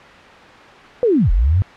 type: linear two-way sweep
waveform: sine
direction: down then up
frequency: 511 to 36.04 to 101.8 Hz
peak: -11 dBFS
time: 1.03-1.62 s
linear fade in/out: 0 ms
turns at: 1.31 s
effects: white hiss -39 dBFS RMS until 1.76 s + low-pass 2000 Hz 12 dB/octave